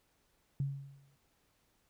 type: tone with exponential decay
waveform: sine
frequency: 138.59 Hz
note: C#3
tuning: in tune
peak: -29 dBFS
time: 0.6-1.16 s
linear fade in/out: 2 ms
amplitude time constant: 120 ms
effects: pink hiss -74 dBFS RMS until 1.89 s